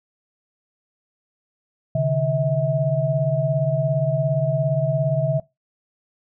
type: tone cluster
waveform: sine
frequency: 133.6 / 150.9 / 644 Hz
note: C3 / D3 / E5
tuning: +36 / +47 / -41 cents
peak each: -22 dBFS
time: 1.95-5.4 s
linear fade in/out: 5 ms
effects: noise-tail reverb RT60 0.2 s tail -20 dB re dry